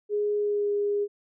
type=tone with pitch glide; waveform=sine; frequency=415.3 to 409.3 Hz; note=G#4 to G#4; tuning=0 to -25 cents; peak=-23 dBFS; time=0.09-1.08 s; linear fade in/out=50 ms; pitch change=-25 cents; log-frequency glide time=0.37-0.72 s; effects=none